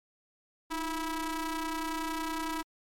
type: ring-modulated tone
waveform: sawtooth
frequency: 328.7 Hz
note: E4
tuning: 5 cents flat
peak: -25 dBFS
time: 0.7-2.63 s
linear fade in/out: 20 ms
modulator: 642 Hz
effects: MP3 64 kbps